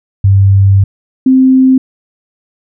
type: tone pair in turn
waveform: sine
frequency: 98 / 261 Hz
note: G2 / C4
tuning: 0 / -4 cents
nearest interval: octave + perfect fourth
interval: 1696 cents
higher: second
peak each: -3 dBFS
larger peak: neither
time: 0.24-0.84 / 1.26-1.78 s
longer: first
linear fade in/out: 5 ms
effects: none